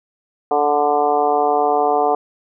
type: harmonic tone with a mistuned harmonic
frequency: 146.83 Hz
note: D3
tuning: in tune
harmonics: 2 / 3 / 4 / 5 / 6 / 7 / 8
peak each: -28 / -19 / -25 / -16 / -24 / -25 / -28 dBFS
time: 0.51-2.15 s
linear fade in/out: 2 ms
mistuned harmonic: 8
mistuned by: +15 cents
effects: none